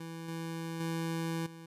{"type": "tone with level steps", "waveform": "25% pulse", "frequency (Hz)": 164.81, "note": "E3", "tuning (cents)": 0, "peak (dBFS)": [-37, -33, -29, -43], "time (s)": [0, 1.66], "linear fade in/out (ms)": 5, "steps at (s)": [0.28, 0.8, 1.46], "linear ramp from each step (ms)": 5, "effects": ["resampled to 32000 Hz"]}